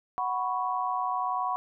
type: chord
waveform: sine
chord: F# suspended fourth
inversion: none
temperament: equal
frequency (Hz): 740 / 987.8 / 1108.7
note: F#5 / B5 / C#6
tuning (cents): 0 / 0 / 0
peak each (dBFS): -31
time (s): 0.18-1.56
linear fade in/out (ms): 0
effects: none